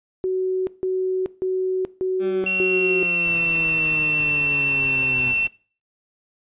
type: tone bursts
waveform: sine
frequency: 373.5 Hz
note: F#4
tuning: 16 cents sharp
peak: -19 dBFS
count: 5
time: 0.24-3.03 s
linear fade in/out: 0 ms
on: 430 ms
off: 160 ms
type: linear sweep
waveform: 20% pulse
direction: down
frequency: 194.7 to 124.5 Hz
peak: -25 dBFS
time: 2.19-5.35 s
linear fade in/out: 50 ms
type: tone with pitch glide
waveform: sine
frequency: 2727 to 2697 Hz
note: F7 to E7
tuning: -42 to +39 cents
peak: -19 dBFS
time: 2.46-5.47 s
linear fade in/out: 5 ms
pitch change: -19 cents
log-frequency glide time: 2.82-3.35 s
type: noise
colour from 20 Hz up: pink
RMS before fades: -39 dBFS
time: 3.25-5.48 s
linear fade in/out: 5 ms
effects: noise-tail reverb RT60 0.4 s tail -20 dB re dry + resampled to 8000 Hz